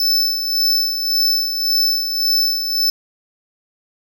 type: tone with tremolo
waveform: square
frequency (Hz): 5274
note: E8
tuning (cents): 0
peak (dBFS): -13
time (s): 0-2.9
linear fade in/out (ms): 2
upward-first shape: sine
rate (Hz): 1.8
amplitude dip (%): 55
effects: none